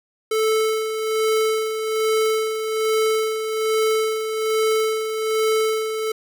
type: tone with tremolo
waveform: square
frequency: 438.2 Hz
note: A4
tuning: 7 cents flat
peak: -17 dBFS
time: 0.31-6.12 s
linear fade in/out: 5 ms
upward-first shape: sine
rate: 1.2 Hz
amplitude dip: 55%
effects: none